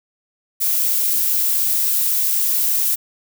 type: noise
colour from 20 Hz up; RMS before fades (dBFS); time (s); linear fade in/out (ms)
violet; -18; 0.6-2.96; 20
effects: none